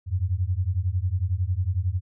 sine beating tone pair, 86.3 / 97.3 Hz, F2 / G2, -20 / -12 cents, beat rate 11 Hz, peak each -25 dBFS, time 0.06-2.01 s, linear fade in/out 50 ms, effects none

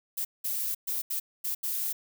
violet noise bursts at uneven times, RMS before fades -31 dBFS, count 6, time 0.17-0.25 / 0.44-0.75 / 0.87-1.02 / 1.1-1.2 / 1.44-1.55 / 1.63-1.93 s, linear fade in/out 10 ms, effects none

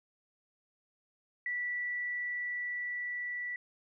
sine tone with level ramp, 1959 Hz, B6, 15 cents flat, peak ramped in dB -32 to -35 dBFS, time 1.46-3.56 s, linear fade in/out 2 ms, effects none

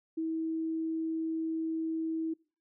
sine tone, 322.8 Hz, E4, 36 cents flat, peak -30 dBFS, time 0.17-2.34 s, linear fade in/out 10 ms, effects noise-tail reverb RT60 0.4 s tail -25 dB re dry

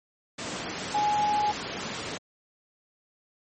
sine tone in noise, 837 Hz, G#5, 13 cents sharp, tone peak -22 dBFS, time 0.94-1.52 s, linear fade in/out 10 ms, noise pink, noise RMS -33 dBFS, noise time 0.38-2.18 s, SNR +8 dB, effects high-pass 150 Hz 12 dB/octave + MP3 32 kbps

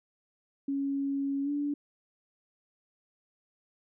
sine tone with pitch glide, 277.2 to 289.1 Hz, C#4 to D4, 0 to -27 cents, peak -28 dBFS, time 0.68-1.74 s, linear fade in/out 5 ms, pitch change +73 cents, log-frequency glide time 1.43-1.5 s, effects none

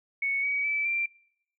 sine tone with pitch steps, 2217 / 2264 / 2311 / 2360 Hz, C#7 / C#7 / D7 / D7, 0 / +36 / -28 / +8 cents, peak -25 dBFS, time 0.22-1.06 s, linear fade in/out 5 ms, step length 210 ms, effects noise-tail reverb RT60 0.8 s tail -25 dB re dry

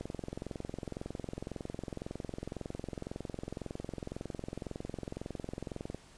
click train, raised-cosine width 2 ms, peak -25 dBFS, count 131, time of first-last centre 0.01-5.946 s, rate 21.9 Hz, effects pink hiss -58 dBFS RMS until 6.17 s + resampled to 22050 Hz

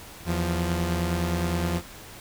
sawtooth tone pair together, 82.48 / 174.61 Hz, E2 / F3, +2 / 0 cents, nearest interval octave + minor second, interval 1298 cents, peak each -23 dBFS, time 0.25-1.82 s, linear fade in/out 50 ms, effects pink hiss -44 dBFS RMS until 2.2 s

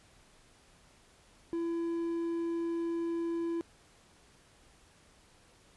triangle tone, 335.9 Hz, E4, 33 cents sharp, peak -29 dBFS, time 1.53-3.61 s, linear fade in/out 0 ms, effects pink hiss -62 dBFS RMS until 5.76 s + resampled to 24000 Hz

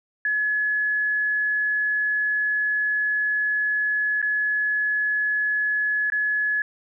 sine tone with dropouts, 1700 Hz, G#6, 40 cents sharp, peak -20 dBFS, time 0.25-6.62 s, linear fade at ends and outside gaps 2 ms, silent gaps 4.217-4.226 / 6.101-6.121 s, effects none

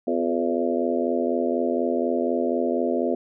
harmonic tone with a mistuned harmonic, 84.1 Hz, E2, 35 cents sharp, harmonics 3 / 4 / 5 / 6 / 7 / 8, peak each -26 / -27 / -28 / -29 / -29 / -30 dBFS, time 0.07-3.15 s, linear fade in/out 5 ms, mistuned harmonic 4, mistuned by +50 cents, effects none

